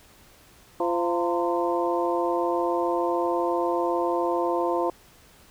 harmonic tone with a mistuned harmonic, 172.6 Hz, F3, 20 cents flat, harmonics 2 / 3 / 4 / 5 / 6, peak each -26 / -28 / -29 / -30 / -31 dBFS, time 0.8-4.9 s, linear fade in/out 2 ms, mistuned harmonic 5, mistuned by +90 cents, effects pink hiss -54 dBFS RMS until 5.5 s

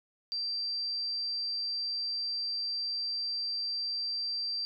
sine tone, 4699 Hz, D8, in tune, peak -31 dBFS, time 0.32-4.65 s, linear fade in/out 0 ms, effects none

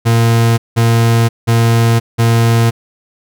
40% pulse tone bursts, 115.5 Hz, A#2, 16 cents flat, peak -7 dBFS, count 4, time 0.05-2.71 s, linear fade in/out 20 ms, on 530 ms, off 180 ms, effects none

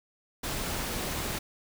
pink noise, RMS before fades -33 dBFS, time 0.43-1.39 s, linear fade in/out 10 ms, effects none

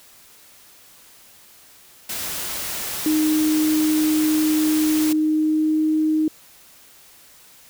white noise, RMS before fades -28 dBFS, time 2.09-5.13 s, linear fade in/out 5 ms
sine tone with pitch glide, 309.1 to 311.4 Hz, D#4 to D#4, -11 to +2 cents, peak -16 dBFS, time 3.06-6.28 s, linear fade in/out 2 ms, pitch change +13 cents, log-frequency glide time 5.14-5.86 s
effects white hiss -49 dBFS RMS until 7.69 s

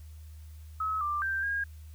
sine tone with pitch steps, 1285 / 1184 / 1572 / 1627 Hz, E6 / D6 / G6 / G#6, -45 / +14 / +4 / -36 cents, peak -28 dBFS, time 0.8-1.64 s, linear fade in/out 5 ms, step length 210 ms, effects added 77 Hz sine -44 dBFS peak until 1.94 s + white hiss -63 dBFS RMS until 1.94 s

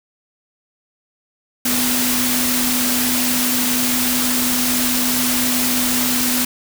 sine tone in noise, 248.3 Hz, B3, 9 cents sharp, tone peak -21 dBFS, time 1.65-6.45 s, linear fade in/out 5 ms, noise white, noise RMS -19 dBFS, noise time 1.65-6.45 s, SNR -5 dB, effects none

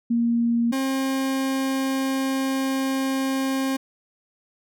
sine / 40% pulse tone pair in turn, 234.4 / 267.4 Hz, A#3 / C4, +10 / +38 cents, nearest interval major second, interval 228 cents, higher second, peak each -18 / -21 dBFS, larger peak first, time 0.1-0.72 / 0.72-3.77 s, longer second, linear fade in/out 10 ms, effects none

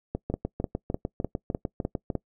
two click trains, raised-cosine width 2 ms, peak -15 / -14 dBFS, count 14 / 7, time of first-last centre 0.15-2.102 / 0.34-2.153 s, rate 6.66 / 3.31 Hz, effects noise-tail reverb RT60 0.1 s tail -22 dB re dry

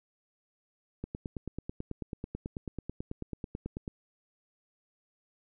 click train, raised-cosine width 3 ms, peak -23 dBFS, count 27, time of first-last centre 1.04-3.878 s, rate 9.16 Hz, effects none

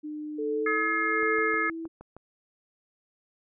sine tone with pitch glide, 302.2 to 327.7 Hz, D4 to E4, +50 to -10 cents, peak -33 dBFS, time 0.03-1.88 s, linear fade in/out 20 ms, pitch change +140 cents, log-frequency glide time 0.49-0.91 s
sine tone with tremolo, 440 Hz, A4, in tune, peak -26 dBFS, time 0.38-1.69 s, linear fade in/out 10 ms, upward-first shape sine, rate 1.3 Hz, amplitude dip 75%
harmonic tone, 425.1 Hz, G#4, 40 cents sharp, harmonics 3 / 4 / 5, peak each -29 / -29 / -29 dBFS, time 0.66-1.7 s, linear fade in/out 5 ms
click train, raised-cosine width 1 ms, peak -31 dBFS, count 7, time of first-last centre 1.23-2.166 s, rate 6.41 Hz
effects none

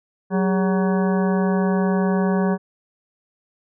harmonic tone with a mistuned harmonic, 187.5 Hz, F#3, 23 cents sharp, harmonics 1 / 2 / 3 / 4 / 5 / 6 / 8 / 9, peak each -18 / -24 / -28 / -30 / -32 / -34 / -36 / -37 dBFS, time 0.3-2.58 s, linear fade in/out 50 ms, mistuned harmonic 2, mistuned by +130 cents, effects none

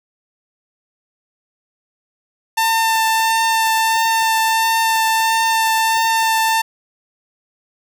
sawtooth tone with vibrato, 896 Hz, A5, 31 cents sharp, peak -10 dBFS, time 2.57-6.62 s, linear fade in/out 10 ms, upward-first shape triangle, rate 1.5 Hz, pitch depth 13 cents each way, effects none

